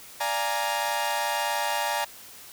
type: chord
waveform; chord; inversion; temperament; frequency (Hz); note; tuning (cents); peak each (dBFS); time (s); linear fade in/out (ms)
sawtooth; Bb dominant seventh; first; equal; 587.3 / 698.5 / 830.6 / 932.3; D5 / F5 / Ab5 / Bb5; 0 / 0 / 0 / 0; -29 / -31 / -26 / -25; 0.2-2.05; 10
effects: white hiss -46 dBFS RMS until 2.52 s